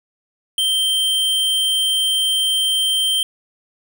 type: tone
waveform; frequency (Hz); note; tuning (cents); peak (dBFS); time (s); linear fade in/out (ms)
square; 3136; G7; 0; -16; 0.58-3.23; 2
effects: none